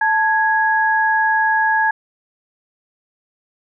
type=tone pair together; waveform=sine; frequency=880 / 1661.2 Hz; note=A5 / G#6; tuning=0 / 0 cents; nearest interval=major seventh; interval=1100 cents; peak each=-16 dBFS; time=0.01-1.91 s; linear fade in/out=5 ms; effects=none